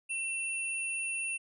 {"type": "tone pair together", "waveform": "sine", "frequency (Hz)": [2692, 9521], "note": ["E7", "D9"], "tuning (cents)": [36, 23], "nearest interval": "octave + minor seventh", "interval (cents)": 2187, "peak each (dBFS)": [-33, -38], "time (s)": [0.09, 1.38], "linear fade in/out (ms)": 20, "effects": []}